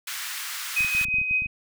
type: high-pass noise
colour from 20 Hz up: pink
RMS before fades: -33 dBFS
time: 0.07-1.05 s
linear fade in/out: 5 ms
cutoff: 1300 Hz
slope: 24 dB/octave
type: tone with tremolo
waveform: sine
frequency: 2516 Hz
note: D#7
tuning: 19 cents sharp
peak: -19 dBFS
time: 0.76-1.47 s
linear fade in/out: 10 ms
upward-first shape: sine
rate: 5.5 Hz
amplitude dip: 55%
type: clicks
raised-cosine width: 5 ms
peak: -28 dBFS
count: 12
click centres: 0.807 / 0.847 / 0.95 / 1.013 / 1.053 / 1.085 / 1.142 / 1.185 / 1.215 / 1.311 / 1.421 / 1.46 s
effects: none